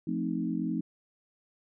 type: chord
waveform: sine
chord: F dominant seventh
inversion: none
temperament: equal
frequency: 174.61 / 220 / 261.6 / 311.1 Hz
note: F3 / A3 / C4 / Eb4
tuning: 0 / 0 / 0 / 0 cents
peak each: -34 dBFS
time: 0.07-0.81 s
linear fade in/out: 5 ms
effects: none